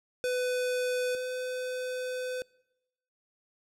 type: tone pair in turn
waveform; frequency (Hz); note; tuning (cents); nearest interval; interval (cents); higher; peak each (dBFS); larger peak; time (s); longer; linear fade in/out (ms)
square; 500 / 505.5; B4 / B4; +21 / +40; unison; 19; second; -28 / -33; first; 0.24-1.15 / 1.15-2.42; second; 0
effects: noise-tail reverb RT60 0.9 s tail -25 dB re dry + low-pass 11000 Hz 12 dB/octave

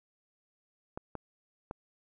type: clicks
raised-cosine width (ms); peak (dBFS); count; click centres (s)
1; -24; 3; 0.975 / 1.153 / 1.711
effects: none

